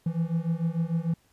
triangle beating tone pair, 162.7 / 169.4 Hz, E3 / E3, -22 / +48 cents, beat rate 6.7 Hz, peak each -26 dBFS, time 0.06-1.14 s, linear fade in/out 5 ms, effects pink hiss -65 dBFS RMS until 1.32 s + resampled to 32000 Hz

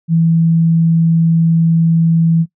sine tone, 164.81 Hz, E3, in tune, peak -8 dBFS, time 0.08-2.46 s, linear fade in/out 50 ms, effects noise-tail reverb RT60 0.1 s tail -20 dB re dry

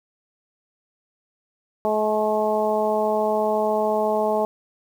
harmonic tone with a mistuned harmonic, 214 Hz, A3, 48 cents flat, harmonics 1 / 2 / 3 / 4 / 5, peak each -29 / -24 / -22 / -25 / -32 dBFS, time 1.85-4.45 s, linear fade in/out 0 ms, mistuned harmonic 5, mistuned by +16 cents, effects 8-bit

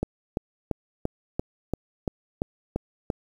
click train, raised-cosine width 2 ms, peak -12 dBFS, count 10, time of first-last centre 0.03-3.102 s, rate 2.93 Hz, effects 8-bit

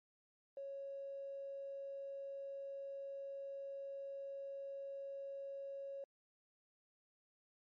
triangle tone, 552 Hz, C#5, 7 cents flat, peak -40 dBFS, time 0.57-6.04 s, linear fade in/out 2 ms, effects tanh soft clip ceiling -42 dBFS + MP3 32 kbps

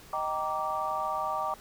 sine chord, Eb major seventh, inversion none, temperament just, 622.3 / 777.8 / 933.4 / 1166.7 Hz, Eb5 / G5 / Bb5 / D6, 0 / -14 / +2 / -12 cents, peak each -36 / -34 / -35 / -32 dBFS, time 0.13-1.54 s, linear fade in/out 2 ms, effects pink hiss -52 dBFS RMS until 1.6 s

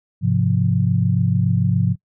sine chord, F minor, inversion first, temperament equal, 103.83 / 130.81 / 174.61 Hz, Ab2 / C3 / F3, 0 / 0 / 0 cents, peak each -19 dBFS, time 0.21-1.96 s, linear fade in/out 50 ms, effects noise-tail reverb RT60 0.1 s tail -23 dB re dry

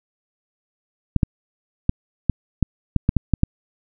clicks, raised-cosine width 5 ms, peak -3 dBFS, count 10, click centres 1.163 / 1.232 / 1.894 / 2.297 / 2.627 / 2.963 / 3.091 / 3.167 / 3.337 / 3.434 s, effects none

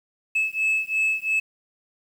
sine beating tone pair, 2600 / 2602.9 Hz, E7 / E7, -24 / -23 cents, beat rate 2.9 Hz, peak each -22 dBFS, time 0.35-1.4 s, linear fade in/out 10 ms, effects tanh soft clip ceiling -17 dBFS + 8-bit

